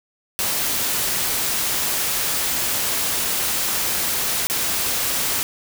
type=noise with dropouts; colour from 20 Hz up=white; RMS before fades=-22 dBFS; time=0.39-5.43 s; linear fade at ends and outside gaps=0 ms; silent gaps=4.47-4.499 s; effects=none